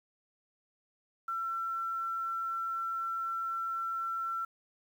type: tone with quantisation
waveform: sine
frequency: 1348 Hz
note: E6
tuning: 38 cents sharp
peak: -32 dBFS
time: 1.28-4.45 s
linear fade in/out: 5 ms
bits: 10
effects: none